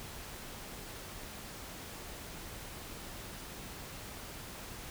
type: silence
effects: pink hiss -46 dBFS RMS until 4.9 s